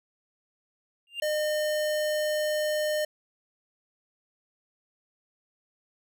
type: tone with exponential growth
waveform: triangle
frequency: 2794 Hz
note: F7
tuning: in tune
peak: -26 dBFS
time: 1.07-1.2 s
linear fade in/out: 1 ms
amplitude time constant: 28 ms
type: tone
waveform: square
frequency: 608 Hz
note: D#5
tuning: 40 cents flat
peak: -26 dBFS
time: 1.22-3.05 s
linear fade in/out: 5 ms
effects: none